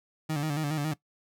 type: tone with vibrato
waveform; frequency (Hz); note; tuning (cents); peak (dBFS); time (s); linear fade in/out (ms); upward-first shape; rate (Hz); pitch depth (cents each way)
30% pulse; 150.3; D3; +40; -25; 0.29-0.94; 10; square; 7.2; 70
effects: noise-tail reverb RT60 0.1 s tail -18 dB re dry